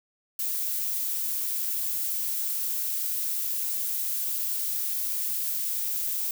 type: noise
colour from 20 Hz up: violet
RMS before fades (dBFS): -29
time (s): 0.39-6.31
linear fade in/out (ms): 2
effects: none